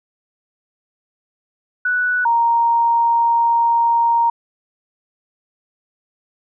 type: tone pair in turn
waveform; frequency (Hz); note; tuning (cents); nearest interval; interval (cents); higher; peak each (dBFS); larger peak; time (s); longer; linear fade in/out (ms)
sine; 1480 / 932.3; F#6 / A#5; 0 / 0; minor sixth; 800; first; -15 / -12; second; 1.85-2.25 / 2.25-4.3; second; 5
effects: none